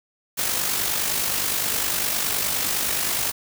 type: noise with amplitude modulation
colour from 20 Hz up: white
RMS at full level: -22 dBFS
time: 0.37-3.32 s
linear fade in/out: 20 ms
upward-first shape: sine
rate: 49.7 Hz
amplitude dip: 45%
effects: none